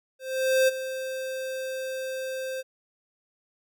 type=tone with ADSR envelope; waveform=square; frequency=523.3 Hz; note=C5; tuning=in tune; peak=-18 dBFS; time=0.19-2.63 s; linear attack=490 ms; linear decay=21 ms; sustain=-13 dB; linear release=32 ms; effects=none